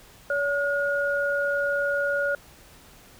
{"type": "tone pair together", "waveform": "sine", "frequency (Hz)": [568, 1435.8], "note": ["C#5", "F6"], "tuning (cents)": [42, 48], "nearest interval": "octave + major third", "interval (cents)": 1606, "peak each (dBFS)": -25, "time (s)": [0.3, 2.35], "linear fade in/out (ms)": 2, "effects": ["pink hiss -51 dBFS RMS until 3.19 s"]}